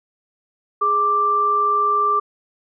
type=tone pair together; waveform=sine; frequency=415.8 / 1177.1 Hz; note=G#4 / D6; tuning=+2 / +4 cents; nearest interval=octave + tritone; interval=1802 cents; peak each=-26 / -15 dBFS; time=0.81-2.2 s; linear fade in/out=10 ms; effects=none